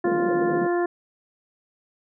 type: harmonic tone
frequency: 349.5 Hz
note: F4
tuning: 1 cent sharp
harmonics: 1 / 2 / 3 / 4 / 5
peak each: -21 / -28 / -33 / -37 / -34 dBFS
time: 0.04-0.86 s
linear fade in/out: 5 ms
type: band-pass noise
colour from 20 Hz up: pink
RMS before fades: -29 dBFS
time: 0.05-0.67 s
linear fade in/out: 5 ms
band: 150 to 560 Hz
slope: 96 dB/octave
effects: none